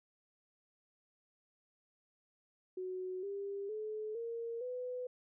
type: tone with pitch steps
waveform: sine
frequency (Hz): 370 / 398.9 / 430 / 463.5 / 499.6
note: F#4 / G4 / A4 / A#4 / B4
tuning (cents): 0 / +30 / -40 / -10 / +20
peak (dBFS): -38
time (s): 2.77-5.07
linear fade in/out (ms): 5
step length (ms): 460
effects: none